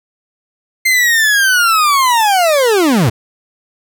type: linear sweep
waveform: 40% pulse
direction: down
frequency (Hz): 2100 to 96.2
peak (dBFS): -8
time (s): 0.85-3.1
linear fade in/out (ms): 10
effects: none